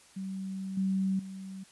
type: tone with level steps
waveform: sine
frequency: 191.3 Hz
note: G3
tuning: 42 cents flat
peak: -34 / -26 / -39 dBFS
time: 0.16-1.64 s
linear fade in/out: 10 ms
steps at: 0.77 / 1.19 s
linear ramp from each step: 5 ms
effects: white hiss -58 dBFS RMS until 1.71 s + resampled to 24000 Hz